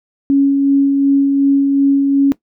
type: tone with tremolo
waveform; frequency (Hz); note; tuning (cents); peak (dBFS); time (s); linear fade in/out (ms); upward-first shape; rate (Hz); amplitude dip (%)
sine; 277.4; C#4; +1; -7; 0.3-2.32; 0; sine; 2.7; 30
effects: noise-tail reverb RT60 0.1 s tail -18 dB re dry